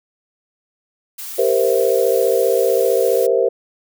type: noise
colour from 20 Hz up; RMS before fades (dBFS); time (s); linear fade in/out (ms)
blue; -30; 1.18-3.27; 10
type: chord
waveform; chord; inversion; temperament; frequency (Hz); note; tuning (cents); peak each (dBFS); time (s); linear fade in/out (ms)
sine; C dominant seventh; second; equal with one note detuned; 392 / 466.2 / 521.4 / 659.3; G4 / Bb4 / C5 / E5; 0 / 0 / -6 / 0; -19 / -17 / -17 / -23; 1.38-3.49; 10
effects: none